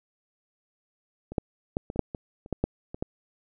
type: clicks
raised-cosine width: 2 ms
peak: -24 / -11 / -13 / -21 / -23 / -7 / -20 / -30 / -14 / -10 / -23 / -15 dBFS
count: 12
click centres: 1.32 / 1.382 / 1.769 / 1.901 / 1.96 / 1.993 / 2.148 / 2.461 / 2.527 / 2.64 / 2.945 / 3.025 s
effects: none